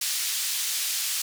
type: band-pass noise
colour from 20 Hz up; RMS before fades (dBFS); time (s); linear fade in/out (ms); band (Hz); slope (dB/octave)
pink; -28; 0.01-1.22; 5; 3700 to 15000; 12
effects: none